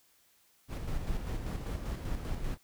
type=noise with tremolo; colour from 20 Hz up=brown; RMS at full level=-34 dBFS; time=0.68-2.58 s; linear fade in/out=50 ms; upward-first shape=square; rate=5.1 Hz; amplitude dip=40%; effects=white hiss -67 dBFS RMS until 2.63 s